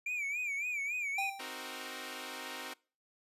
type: tone with vibrato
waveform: triangle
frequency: 2349 Hz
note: D7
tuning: in tune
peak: -32 dBFS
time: 0.06-1.3 s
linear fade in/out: 5 ms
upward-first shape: sine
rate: 3.6 Hz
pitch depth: 110 cents each way
type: tone with exponential decay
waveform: square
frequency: 784 Hz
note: G5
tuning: in tune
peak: -33 dBFS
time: 1.18-1.78 s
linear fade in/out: 5 ms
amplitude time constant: 130 ms
type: chord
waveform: 5% pulse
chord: C half-diminished seventh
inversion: none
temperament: equal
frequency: 261.6 / 311.1 / 370 / 466.2 Hz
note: C4 / Eb4 / Gb4 / Bb4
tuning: 0 / 0 / 0 / 0 cents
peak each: -34 / -37 / -36 / -36 dBFS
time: 1.39-2.74 s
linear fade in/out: 10 ms
effects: noise-tail reverb RT60 0.4 s tail -25 dB re dry + resampled to 32000 Hz